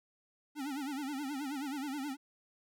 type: tone with vibrato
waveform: square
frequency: 280 Hz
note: C#4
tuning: 18 cents sharp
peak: -37 dBFS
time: 0.55-2.17 s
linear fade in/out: 50 ms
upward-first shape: sine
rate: 9.4 Hz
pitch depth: 130 cents each way
effects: none